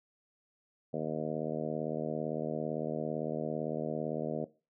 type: harmonic tone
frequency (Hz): 77.78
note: D#2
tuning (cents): 0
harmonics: 2 / 3 / 4 / 5 / 6 / 7 / 8 / 9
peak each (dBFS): -40 / -39 / -43 / -42 / -39 / -39 / -40 / -47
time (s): 0.93-4.45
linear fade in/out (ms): 10
effects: noise-tail reverb RT60 0.3 s tail -18 dB re dry